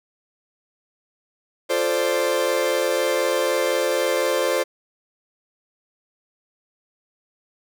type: chord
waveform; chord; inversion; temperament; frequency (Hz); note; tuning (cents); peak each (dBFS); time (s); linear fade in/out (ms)
40% pulse; D minor seventh; first; equal with one note detuned; 349.2 / 437.5 / 523.3 / 587.3; F4 / A4 / C5 / D5; 0 / -10 / 0 / 0; -27 / -26 / -21 / -25; 1.69-4.64; 20
effects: none